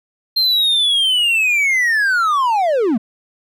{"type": "linear sweep", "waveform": "triangle", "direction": "down", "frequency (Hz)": [4192, 199.3], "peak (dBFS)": -11, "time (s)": [0.36, 2.98], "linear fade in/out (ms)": 10, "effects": []}